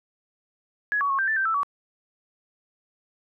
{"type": "tone with pitch steps", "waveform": "sine", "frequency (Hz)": [1679, 1128, 1093, 1572, 1764, 1563, 1322, 1137], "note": ["G#6", "C#6", "C#6", "G6", "A6", "G6", "E6", "C#6"], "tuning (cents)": [18, 30, -25, 4, 4, -6, 5, 44], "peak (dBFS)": -21, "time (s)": [0.92, 1.632], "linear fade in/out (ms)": 0, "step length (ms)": 89, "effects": []}